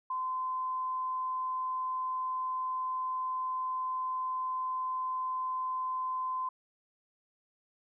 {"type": "tone", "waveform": "sine", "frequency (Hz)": 1029, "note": "C6", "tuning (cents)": -29, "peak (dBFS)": -31, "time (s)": [0.1, 6.49], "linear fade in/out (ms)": 5, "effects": []}